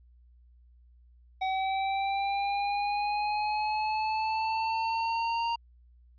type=linear sweep; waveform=square; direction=up; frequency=757 to 932.3 Hz; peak=-28 dBFS; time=1.41-5.56 s; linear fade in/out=10 ms; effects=added 60 Hz sine -55 dBFS peak until 6.18 s + resampled to 11025 Hz